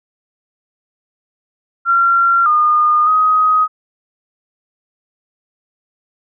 sine tone with pitch steps, 1373 / 1219 / 1257 Hz, F6 / D#6 / D#6, -30 / -36 / +17 cents, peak -9 dBFS, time 1.85-3.68 s, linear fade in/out 50 ms, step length 610 ms, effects none

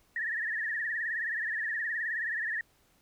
sine tone with vibrato, 1799 Hz, A6, 38 cents sharp, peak -30 dBFS, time 0.16-2.61 s, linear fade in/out 2 ms, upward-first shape triangle, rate 19 Hz, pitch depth 130 cents each way, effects pink hiss -67 dBFS RMS until 3.01 s

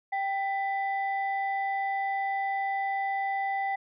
sine tone pair together, 784 / 1991.6 Hz, G5 / B6, 0 / +14 cents, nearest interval octave + major third, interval 1614 cents, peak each -27 / -33 dBFS, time 0.12-3.76 s, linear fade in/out 10 ms, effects tanh soft clip ceiling -20 dBFS

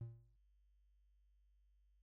triangle tone with exponential decay, 115.9 Hz, A#2, 10 cents flat, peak -40 dBFS, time 0.01-0.36 s, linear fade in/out 0 ms, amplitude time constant 74 ms, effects noise-tail reverb RT60 0.3 s tail -24 dB re dry + added 50 Hz sine -70 dBFS peak until 2.02 s

